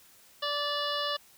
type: harmonic tone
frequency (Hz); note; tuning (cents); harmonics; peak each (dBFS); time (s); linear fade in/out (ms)
582; D5; -16; 1 / 2 / 3 / 5 / 6 / 7 / 8 / 9; -35 / -34 / -38 / -36 / -37 / -40 / -42 / -43; 0.42-1.17; 10
effects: white hiss -58 dBFS RMS until 1.37 s